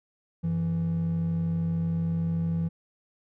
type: tone pair together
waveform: triangle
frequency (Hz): 93.44 / 166.5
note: F#2 / E3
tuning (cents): +18 / +18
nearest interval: minor seventh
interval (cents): 1000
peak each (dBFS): -30 / -22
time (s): 0.43-2.69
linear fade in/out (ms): 20
effects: tanh soft clip ceiling -20 dBFS